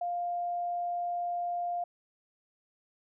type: tone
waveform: sine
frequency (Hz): 701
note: F5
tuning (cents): +6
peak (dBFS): -30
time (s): 0.01-1.84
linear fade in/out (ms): 5
effects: none